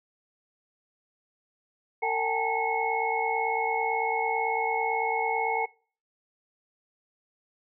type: tone cluster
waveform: sine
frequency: 453.2 / 772 / 841 / 899 / 2184 Hz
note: A#4 / G5 / G#5 / A5 / C#7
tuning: -49 / -27 / +22 / +37 / -26 cents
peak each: -31 dBFS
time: 2.02-5.66 s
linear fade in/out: 10 ms
effects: noise-tail reverb RT60 0.4 s tail -22 dB re dry